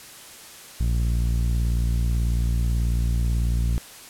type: tone with low-pass filter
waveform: sawtooth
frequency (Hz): 58.27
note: A#1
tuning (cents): 0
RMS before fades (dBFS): -22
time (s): 0.8-3.78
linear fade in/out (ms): 0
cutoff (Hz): 150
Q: 0.77
effects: white hiss -43 dBFS RMS until 4.09 s + low-pass 12000 Hz 12 dB/octave